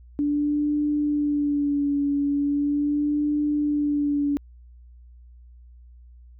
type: tone with vibrato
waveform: sine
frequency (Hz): 290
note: D4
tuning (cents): -22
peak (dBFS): -20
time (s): 0.19-4.37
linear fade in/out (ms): 0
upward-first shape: sine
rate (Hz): 0.39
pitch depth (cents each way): 34
effects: added 60 Hz sine -45 dBFS peak until 6.39 s